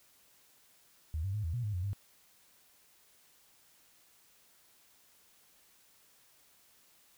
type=tone with pitch steps; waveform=sine; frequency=78.3 / 97 / 106.1 / 81.7 / 121.1 / 104.8 / 89.5 / 100 Hz; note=D#2 / G2 / G#2 / E2 / B2 / G#2 / F2 / G2; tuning=+11 / -18 / +38 / -15 / -34 / +16 / +43 / +35 cents; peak=-32 dBFS; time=1.14-1.932 s; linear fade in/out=0 ms; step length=99 ms; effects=white hiss -65 dBFS RMS until 7.17 s